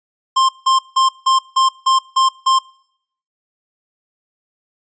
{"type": "tone bursts", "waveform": "square", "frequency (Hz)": 1055, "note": "C6", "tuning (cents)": 14, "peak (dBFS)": -11, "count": 8, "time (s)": [0.36, 2.59], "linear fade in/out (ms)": 10, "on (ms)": 130, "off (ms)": 170, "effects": ["noise-tail reverb RT60 0.7 s tail -24 dB re dry", "resampled to 16000 Hz"]}